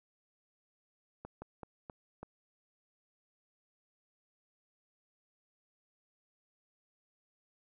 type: slowing click train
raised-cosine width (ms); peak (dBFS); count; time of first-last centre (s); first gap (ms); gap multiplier
1; -30; 5; 1.25-2.23; 170; 1.25
effects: none